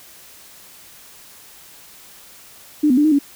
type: tone with pitch steps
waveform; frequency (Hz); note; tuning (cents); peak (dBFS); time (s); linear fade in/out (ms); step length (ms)
sine; 299.7 / 251 / 295.1 / 310.9 / 282.8; D4 / B3 / D4 / D#4 / C#4; +35 / +28 / +8 / -1 / +35; -11; 2.83-3.19; 10; 72
effects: white hiss -44 dBFS RMS until 3.35 s